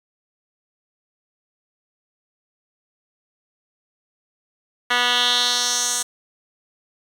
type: tone with band-pass filter sweep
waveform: 10% pulse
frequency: 244.5 Hz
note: B3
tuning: 17 cents flat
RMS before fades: -20 dBFS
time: 4.9-6.03 s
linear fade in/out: 10 ms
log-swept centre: 2300 to 7800 Hz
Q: 2.5
effects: 7-bit